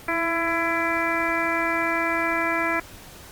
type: harmonic tone with a mistuned harmonic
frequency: 334.7 Hz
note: E4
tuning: 26 cents sharp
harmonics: 1 / 2 / 3 / 4 / 5 / 6 / 7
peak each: -29 / -29 / -29 / -29 / -29 / -29 / -29 dBFS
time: 0.08-2.8 s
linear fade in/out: 5 ms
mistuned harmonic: 1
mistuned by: -31 cents
effects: pink hiss -44 dBFS RMS until 3.31 s + Opus 48 kbps